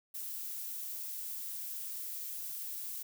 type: noise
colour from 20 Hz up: violet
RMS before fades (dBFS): -41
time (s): 0.14-3.03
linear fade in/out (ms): 10
effects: none